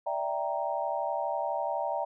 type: chord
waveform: sine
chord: E half-diminished seventh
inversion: third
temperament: equal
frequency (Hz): 587.3 / 659.3 / 784 / 932.3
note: D5 / E5 / G5 / Bb5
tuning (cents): 0 / 0 / 0 / 0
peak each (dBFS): -34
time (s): 0.06-2.05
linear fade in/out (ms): 10
effects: none